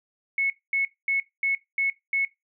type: tone bursts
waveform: sine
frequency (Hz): 2197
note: C#7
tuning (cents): -16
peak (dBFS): -21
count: 6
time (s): 0.38-2.25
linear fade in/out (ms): 2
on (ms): 120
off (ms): 230
effects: noise-tail reverb RT60 0.2 s tail -20 dB re dry